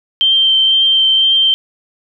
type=tone with vibrato; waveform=sine; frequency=3136 Hz; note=G7; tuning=in tune; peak=-8 dBFS; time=0.21-1.54 s; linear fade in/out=0 ms; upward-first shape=sine; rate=2 Hz; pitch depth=11 cents each way; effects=none